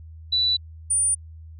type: tone pair in turn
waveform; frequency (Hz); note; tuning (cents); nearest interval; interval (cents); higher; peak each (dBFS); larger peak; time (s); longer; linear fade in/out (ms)
sine; 3962 / 9331; B7 / D9; +5 / -12; octave + minor third; 1483; second; -18; neither; 0.32-0.57 / 0.9-1.15; neither; 10
effects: added 80 Hz sine -39 dBFS peak until 1.59 s